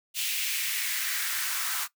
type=noise with high-pass filter sweep; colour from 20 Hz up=white; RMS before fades=-30 dBFS; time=0.14-1.88 s; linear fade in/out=50 ms; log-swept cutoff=2800 to 1200 Hz; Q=2.4; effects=noise-tail reverb RT60 0.1 s tail -17 dB re dry